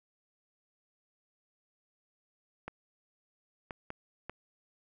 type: clicks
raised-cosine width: 0.5 ms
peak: -24 dBFS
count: 4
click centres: 2.68 / 3.708 / 3.904 / 4.296 s
effects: none